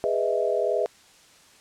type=chord; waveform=sine; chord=E major seventh; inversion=first; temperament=just; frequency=412 / 494.4 / 618.1 / 659.3 Hz; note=G#4 / B4 / D#5 / E5; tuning=-14 / +2 / -12 / 0 cents; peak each=-27 dBFS; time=0.04-0.86 s; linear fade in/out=0 ms; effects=white hiss -54 dBFS RMS until 1.6 s + low-pass 8000 Hz 12 dB/octave